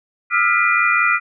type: tone cluster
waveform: sine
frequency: 1215 / 1326 / 1411 / 1981 / 2409 Hz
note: D#6 / E6 / F6 / B6 / D7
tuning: -42 / +10 / +17 / +5 / +43 cents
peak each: -24 / -20 / -18 / -19 / -19 dBFS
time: 0.3-1.2 s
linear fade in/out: 50 ms
effects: none